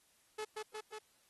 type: tone with echo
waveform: sawtooth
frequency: 429.8 Hz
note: A4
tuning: 41 cents flat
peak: -35 dBFS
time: 0.38-0.45 s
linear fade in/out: 10 ms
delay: 180 ms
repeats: 3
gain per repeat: -2 dB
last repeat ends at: 0.99 s
effects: white hiss -71 dBFS RMS until 1.29 s + AAC 32 kbps